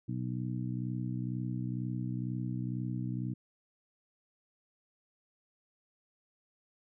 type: harmonic tone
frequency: 62.1 Hz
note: B1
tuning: 10 cents sharp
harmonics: 2 / 3 / 4 / 5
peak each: -35 / -39 / -41 / -43 dBFS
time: 0.08-3.34 s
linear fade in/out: 10 ms
effects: none